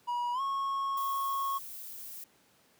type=tone with pitch glide; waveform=triangle; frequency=965 to 1095.8 Hz; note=B5 to C#6; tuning=-40 to -20 cents; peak=-28 dBFS; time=0.07-1.59 s; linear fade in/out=20 ms; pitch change=+220 cents; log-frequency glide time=0.33-0.41 s
type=noise; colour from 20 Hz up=violet; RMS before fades=-44 dBFS; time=0.97-2.24 s; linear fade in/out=2 ms
effects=pink hiss -65 dBFS RMS until 2.79 s + high-pass 150 Hz 12 dB/octave